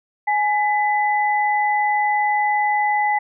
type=tone pair together; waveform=sine; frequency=837.3 / 2000 Hz; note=G#5 / B6; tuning=+14 / +21 cents; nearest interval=octave + minor third; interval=1507 cents; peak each=-17 / -22 dBFS; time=0.27-3.19 s; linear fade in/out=10 ms; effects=none